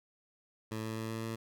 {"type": "tone with pitch steps", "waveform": "15% pulse", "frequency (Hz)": [110, 110.77, 111.54, 112.31, 113.09], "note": ["A2", "A2", "A2", "A2", "A2"], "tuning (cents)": [0, 12, 24, 36, 48], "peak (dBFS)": -30, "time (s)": [0.71, 1.36], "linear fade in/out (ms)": 10, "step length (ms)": 130, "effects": []}